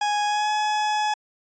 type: tone with pitch glide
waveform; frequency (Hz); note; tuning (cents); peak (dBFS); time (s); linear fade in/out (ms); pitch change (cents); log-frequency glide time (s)
40% pulse; 830.6 to 847.1; G#5 to G#5; 0 to +34; -20; 0.01-1.14; 5; +34; 0.26-0.5
effects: resampled to 16000 Hz